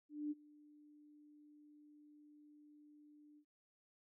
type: tone with ADSR envelope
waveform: sine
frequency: 297.3 Hz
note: D4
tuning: 21 cents sharp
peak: -37 dBFS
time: 0.09-3.45 s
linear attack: 220 ms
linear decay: 29 ms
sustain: -24 dB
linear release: 74 ms
effects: none